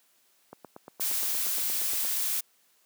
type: click train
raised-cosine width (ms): 1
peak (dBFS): -28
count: 14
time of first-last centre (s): 0.53-2.05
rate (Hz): 8.55
type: noise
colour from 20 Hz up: blue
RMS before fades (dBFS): -29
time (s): 1-2.41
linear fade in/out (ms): 10
effects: white hiss -66 dBFS RMS until 2.85 s + high-pass 200 Hz 12 dB/octave